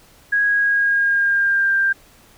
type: tone with pitch glide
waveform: sine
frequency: 1651 to 1585.6 Hz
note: G#6 to G6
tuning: -11 to +19 cents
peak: -14 dBFS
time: 0.32-1.93 s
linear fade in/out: 10 ms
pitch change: -70 cents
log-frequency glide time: 0.52-1.75 s
effects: pink hiss -50 dBFS RMS until 2.37 s